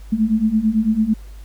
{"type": "beating tone pair", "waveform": "sine", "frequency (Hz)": [213, 222], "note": ["G#3", "A3"], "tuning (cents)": [44, 16], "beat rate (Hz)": 9, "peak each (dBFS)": [-19, -16], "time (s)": [0.12, 1.14], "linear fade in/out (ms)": 10, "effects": ["added 50 Hz sine -34 dBFS peak until 1.44 s", "pink hiss -51 dBFS RMS until 1.44 s"]}